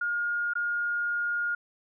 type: tone with dropouts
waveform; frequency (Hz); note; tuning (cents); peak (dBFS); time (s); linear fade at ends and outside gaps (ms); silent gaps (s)
sine; 1423; F6; +32; -26; 0.01-1.55; 5; 0.536-0.553
effects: none